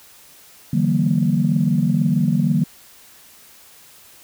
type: chord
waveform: sine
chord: E half-diminished seventh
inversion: third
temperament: equal with one note detuned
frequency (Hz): 146.83 / 164.81 / 191.19 / 233.1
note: D3 / E3 / G3 / Bb3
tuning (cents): 0 / 0 / -43 / 0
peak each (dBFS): -20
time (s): 0.73-2.64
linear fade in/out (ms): 5
effects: tanh soft clip ceiling -5 dBFS + white hiss -47 dBFS RMS until 4.23 s